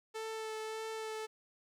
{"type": "tone with vibrato", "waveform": "sawtooth", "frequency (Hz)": 439.8, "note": "A4", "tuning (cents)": -1, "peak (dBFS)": -35, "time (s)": [0.14, 1.27], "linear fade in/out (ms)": 20, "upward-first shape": "sine", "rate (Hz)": 1.7, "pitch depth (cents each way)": 13, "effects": ["low-pass 10000 Hz 12 dB/octave", "12-bit"]}